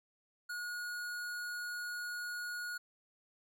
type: tone with hard clipping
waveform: sine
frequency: 1446 Hz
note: F#6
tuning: 40 cents flat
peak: -40 dBFS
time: 0.49-2.78 s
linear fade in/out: 10 ms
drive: 17 dB
effects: none